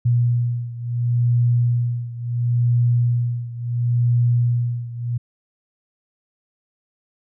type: beating tone pair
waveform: sine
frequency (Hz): 120 / 120.72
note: B2 / B2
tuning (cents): -49 / -39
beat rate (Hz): 0.72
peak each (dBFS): -18 / -21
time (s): 0.05-5.18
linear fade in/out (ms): 10
effects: none